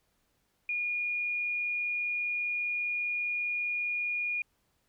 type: tone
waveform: sine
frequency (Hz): 2435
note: D#7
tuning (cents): -38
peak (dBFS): -29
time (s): 0.69-4.42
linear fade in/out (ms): 2
effects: pink hiss -74 dBFS RMS until 4.88 s

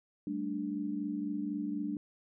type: chord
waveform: sine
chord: G suspended second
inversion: none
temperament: equal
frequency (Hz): 196 / 220 / 293.7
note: G3 / A3 / D4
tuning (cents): 0 / 0 / 0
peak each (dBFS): -39 / -39 / -35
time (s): 0.27-1.97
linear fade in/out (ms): 2
effects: none

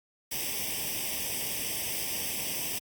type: noise with comb filter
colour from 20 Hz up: white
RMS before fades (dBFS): -33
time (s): 0.31-2.79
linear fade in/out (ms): 10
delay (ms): 0.36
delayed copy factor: +0.9
effects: high-pass 60 Hz 12 dB/octave + Opus 48 kbps

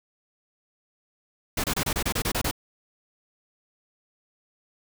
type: noise bursts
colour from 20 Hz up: pink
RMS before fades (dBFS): -26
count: 10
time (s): 1.57-2.512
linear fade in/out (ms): 5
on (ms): 69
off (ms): 28
effects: none

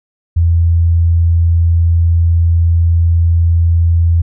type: tone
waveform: sine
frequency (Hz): 84.1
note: E2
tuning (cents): +35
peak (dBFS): -7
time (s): 0.36-4.22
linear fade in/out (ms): 10
effects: none

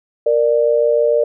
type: tone pair together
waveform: sine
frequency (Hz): 466.2 / 592.7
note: A#4 / D5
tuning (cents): 0 / +16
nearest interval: major third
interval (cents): 416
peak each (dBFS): -14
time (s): 0.26-1.24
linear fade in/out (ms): 5
effects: none

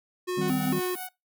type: tone with vibrato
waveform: square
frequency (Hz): 305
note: D#4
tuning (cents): -34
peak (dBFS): -28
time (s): 0.27-0.96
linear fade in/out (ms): 20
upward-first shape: square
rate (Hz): 2.2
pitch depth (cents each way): 300
type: chord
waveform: triangle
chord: C minor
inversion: first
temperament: equal with one note detuned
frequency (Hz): 156.65 / 196 / 261.6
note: Eb3 / G3 / C4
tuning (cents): +12 / 0 / 0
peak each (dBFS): -29 / -29 / -31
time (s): 0.37-0.8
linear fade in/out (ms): 10
type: tone with tremolo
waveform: sawtooth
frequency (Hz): 740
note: F#5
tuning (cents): 0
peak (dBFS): -31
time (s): 0.41-1.09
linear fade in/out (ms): 5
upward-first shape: triangle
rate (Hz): 5.3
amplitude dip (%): 85
type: high-pass noise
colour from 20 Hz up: pink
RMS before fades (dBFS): -40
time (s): 0.48-1.07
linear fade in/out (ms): 0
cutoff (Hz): 9600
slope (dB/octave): 48
effects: noise-tail reverb RT60 0.2 s tail -22 dB re dry

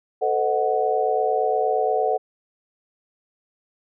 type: tone cluster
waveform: sine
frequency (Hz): 441.4 / 510 / 616 / 740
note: A4 / C5 / D#5 / F#5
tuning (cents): +5 / -44 / -17 / 0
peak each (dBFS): -23 / -26 / -27 / -22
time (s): 0.21-2.18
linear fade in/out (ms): 20
effects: none

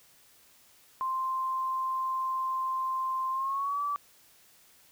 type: tone with pitch glide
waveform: sine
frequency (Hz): 1046.5 to 1154.5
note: C6 to D6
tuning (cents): 0 to -30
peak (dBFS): -28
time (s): 1.01-3.96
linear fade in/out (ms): 0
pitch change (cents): +170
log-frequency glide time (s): 3.31-3.82
effects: white hiss -60 dBFS RMS until 4.91 s

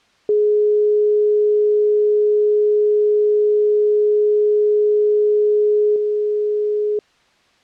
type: tone with level steps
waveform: sine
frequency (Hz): 419.7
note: G#4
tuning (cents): +18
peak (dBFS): -12 / -16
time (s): 0.29-6.99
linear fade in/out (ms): 2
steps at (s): 5.96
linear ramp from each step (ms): 2
effects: white hiss -56 dBFS RMS until 7.63 s + low-pass 4000 Hz 12 dB/octave

